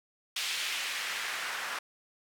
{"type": "noise with band-pass filter sweep", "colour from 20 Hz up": "white", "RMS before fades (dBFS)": -35, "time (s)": [0.36, 1.79], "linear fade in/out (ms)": 5, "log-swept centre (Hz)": [3100, 1300], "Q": 1.3, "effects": []}